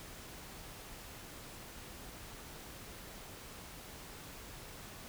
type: silence
effects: pink hiss -50 dBFS RMS until 5.08 s